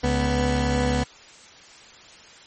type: tone pair together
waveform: 20% pulse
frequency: 70.9 / 246.9 Hz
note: C#2 / B3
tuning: +40 / 0 cents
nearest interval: octave + minor seventh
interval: 2160 cents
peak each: -18 dBFS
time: 0.03-1.04 s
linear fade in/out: 10 ms
effects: white hiss -47 dBFS RMS until 2.46 s + MP3 32 kbps